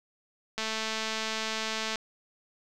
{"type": "click train", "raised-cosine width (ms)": 0.2, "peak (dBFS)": -15, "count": 304, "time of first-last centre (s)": [0.58, 1.957], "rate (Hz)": 220, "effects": []}